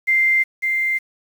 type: tone pair in turn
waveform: sine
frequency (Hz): 2092 / 2092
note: C7 / C7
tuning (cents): -1 / -1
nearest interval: unison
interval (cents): 0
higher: neither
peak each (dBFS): -13 / -17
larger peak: first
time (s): 0.07-0.44 / 0.62-0.99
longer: neither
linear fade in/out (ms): 20
effects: 7-bit